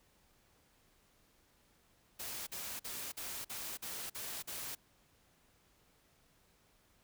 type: noise bursts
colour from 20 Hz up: white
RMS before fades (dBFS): -43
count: 8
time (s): 2.19-4.752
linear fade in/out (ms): 10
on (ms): 280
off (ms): 46
effects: pink hiss -70 dBFS RMS until 7.03 s